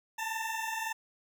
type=tone pair together; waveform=20% pulse; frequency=884 / 905.7 Hz; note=A5 / A5; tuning=+8 / +50 cents; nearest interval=unison; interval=42 cents; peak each=-31 / -32 dBFS; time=0.18-0.93 s; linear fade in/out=10 ms; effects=none